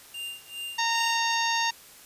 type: tone with tremolo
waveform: square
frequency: 2797 Hz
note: F7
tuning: 2 cents sharp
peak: -33 dBFS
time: 0.14-1.35 s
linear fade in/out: 5 ms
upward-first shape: sine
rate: 2.5 Hz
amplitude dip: 95%
type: harmonic tone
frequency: 921 Hz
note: A#5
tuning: 21 cents flat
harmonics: 1 / 2 / 3 / 4 / 5 / 6 / 7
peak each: -27 / -30 / -32 / -33 / -34 / -35 / -35 dBFS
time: 0.78-1.71 s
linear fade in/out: 10 ms
effects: white hiss -50 dBFS RMS until 2.05 s + resampled to 32000 Hz